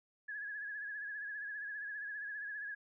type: tone with vibrato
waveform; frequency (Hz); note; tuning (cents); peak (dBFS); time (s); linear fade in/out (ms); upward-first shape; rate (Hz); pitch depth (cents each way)
sine; 1678; G#6; +17; -40; 0.28-2.75; 10; triangle; 15; 69
effects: none